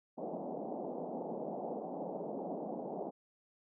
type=band-pass noise; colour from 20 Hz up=white; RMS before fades=-41 dBFS; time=0.17-3.11 s; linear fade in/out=20 ms; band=170 to 780 Hz; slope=48 dB/octave; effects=none